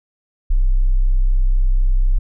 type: tone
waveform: sine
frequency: 32.03 Hz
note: C1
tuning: 36 cents flat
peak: -10 dBFS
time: 0.5-2.19 s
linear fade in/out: 10 ms
effects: tanh soft clip ceiling -6 dBFS